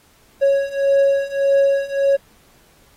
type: beating tone pair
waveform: triangle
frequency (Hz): 552 / 553.7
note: C#5 / C#5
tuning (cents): -7 / -2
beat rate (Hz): 1.7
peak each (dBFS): -16 / -14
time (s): 0.41-2.17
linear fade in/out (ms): 20
effects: pink hiss -54 dBFS RMS until 2.96 s + AAC 48 kbps